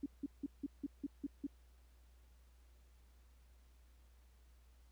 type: tone bursts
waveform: sine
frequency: 281.5 Hz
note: C#4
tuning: 27 cents sharp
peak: -37 dBFS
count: 8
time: 0.03-1.468 s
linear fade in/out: 5 ms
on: 31 ms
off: 170 ms
effects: added 60 Hz sine -62 dBFS peak until 4.91 s + pink hiss -75 dBFS RMS until 4.91 s